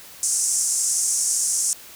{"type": "band-pass noise", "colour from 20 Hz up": "white", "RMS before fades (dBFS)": -22, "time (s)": [0.23, 1.73], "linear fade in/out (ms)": 0, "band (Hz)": [5800, 9600], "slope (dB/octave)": 48, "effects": ["white hiss -43 dBFS RMS until 1.95 s"]}